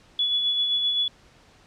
sine tone with tremolo, 3412 Hz, G#7, 46 cents sharp, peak -19 dBFS, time 0.19-1.08 s, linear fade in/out 2 ms, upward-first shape sine, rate 7.7 Hz, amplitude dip 35%, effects pink hiss -55 dBFS RMS until 1.66 s + low-pass 6000 Hz 12 dB/octave

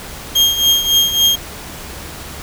35% pulse tone with tremolo, 3226 Hz, G7, 49 cents sharp, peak -6 dBFS, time 0.35-1.36 s, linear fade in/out 10 ms, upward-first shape triangle, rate 3.6 Hz, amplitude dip 75%, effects added 72 Hz sine -38 dBFS peak until 2.42 s + pink hiss -31 dBFS RMS until 2.42 s

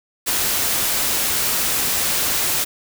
white noise, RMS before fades -20 dBFS, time 0.26-2.65 s, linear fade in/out 20 ms, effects none

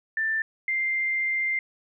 sine tone pair in turn, 1776 / 2095 Hz, A6 / C7, +16 / +2 cents, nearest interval minor third, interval 286 cents, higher second, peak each -23 dBFS, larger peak neither, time 0.17-0.42 / 0.68-1.59 s, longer second, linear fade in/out 2 ms, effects none

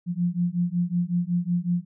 sine beating tone pair, 172.6 / 178 Hz, F3 / F3, -20 / +33 cents, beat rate 5.4 Hz, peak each -25 dBFS, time 0.06-1.85 s, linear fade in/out 50 ms, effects none

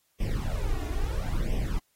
brown noise with flanger, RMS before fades -28 dBFS, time 0.2-1.79 s, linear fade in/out 5 ms, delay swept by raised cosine 0.35 to 2.85 ms, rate 0.74 Hz, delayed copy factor +0.9, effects white hiss -71 dBFS RMS until 1.95 s + AAC 48 kbps

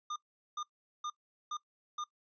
square tone bursts, 1211 Hz, D#6, 47 cents flat, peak -37 dBFS, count 5, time 0.1-2.04 s, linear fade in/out 5 ms, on 60 ms, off 410 ms, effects noise-tail reverb RT60 0.1 s tail -18 dB re dry + resampled to 16000 Hz

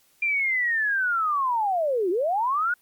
sine linear two-way sweep, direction down then up, 2400 to 335.7 to 1485 Hz, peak -21 dBFS, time 0.22-2.74 s, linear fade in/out 5 ms, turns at 2.1 s, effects white hiss -62 dBFS RMS until 2.81 s + Opus 48 kbps

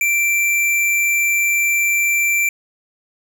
square tone, 2349 Hz, D7, in tune, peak -15 dBFS, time 0.01-2.49 s, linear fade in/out 2 ms, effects none

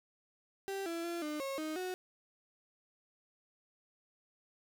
35% pulse tone with pitch steps, 390.8 / 335.3 / 341.9 / 301.3 / 544 / 311.5 / 367.6 Hz, G4 / E4 / F4 / D4 / C#5 / D#4 / F#4, -5 / +30 / -37 / +44 / -33 / +2 / -11 cents, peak -35 dBFS, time 0.68-1.94 s, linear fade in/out 0 ms, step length 180 ms, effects none

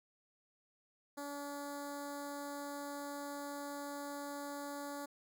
10% pulse tone with notch filter, 285.8 Hz, D4, 47 cents flat, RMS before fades -44 dBFS, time 1.17-5.06 s, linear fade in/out 10 ms, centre 2600 Hz, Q 0.56, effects none

